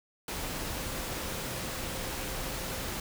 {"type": "tone in noise", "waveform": "sine", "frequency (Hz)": 523.3, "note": "C5", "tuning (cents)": 0, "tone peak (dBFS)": -46, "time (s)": [0.77, 2.89], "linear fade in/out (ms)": 2, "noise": "pink", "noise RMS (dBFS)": -36, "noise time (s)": [0.28, 3], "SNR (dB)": -13, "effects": []}